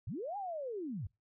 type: linear two-way sweep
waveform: sine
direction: up then down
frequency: 75.6 to 832 to 75.6 Hz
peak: -37 dBFS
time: 0.07-1.07 s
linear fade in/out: 5 ms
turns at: 0.37 s
effects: noise-tail reverb RT60 0.2 s tail -22 dB re dry